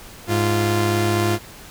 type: tone pair together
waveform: sawtooth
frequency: 103.83 / 347 Hz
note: G#2 / F4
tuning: 0 / -11 cents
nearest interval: octave + major sixth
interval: 2089 cents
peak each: -16 dBFS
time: 0.27-1.39 s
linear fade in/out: 50 ms
effects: pink hiss -41 dBFS RMS until 1.7 s